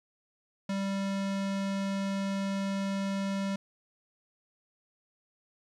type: tone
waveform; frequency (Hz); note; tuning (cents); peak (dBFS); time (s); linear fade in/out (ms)
square; 196; G3; 0; -30; 0.69-3.56; 5
effects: low-pass 7000 Hz 12 dB/octave + 11-bit